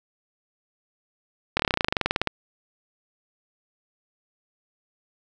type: slowing click train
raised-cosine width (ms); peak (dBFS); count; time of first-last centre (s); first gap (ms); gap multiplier
0.3; -5; 19; 1.57-2.273; 25; 1.05
effects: none